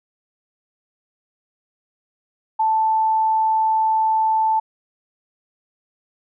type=tone; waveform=sine; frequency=880 Hz; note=A5; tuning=in tune; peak=-15 dBFS; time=2.59-4.6 s; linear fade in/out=10 ms; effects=none